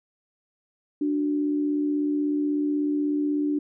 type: tone pair together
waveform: sine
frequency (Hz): 293.7 / 370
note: D4 / F#4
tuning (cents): 0 / 0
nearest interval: major third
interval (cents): 400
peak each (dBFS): -22 / -33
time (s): 1.01-3.59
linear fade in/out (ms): 5
effects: none